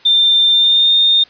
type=tone with pitch glide; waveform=sine; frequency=3588 to 3649 Hz; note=A7 to A#7; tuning=+33 to -38 cents; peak=-8 dBFS; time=0.05-1.24 s; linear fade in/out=10 ms; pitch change=+29 cents; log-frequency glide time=0.49-0.93 s; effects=white hiss -45 dBFS RMS until 1.29 s + resampled to 11025 Hz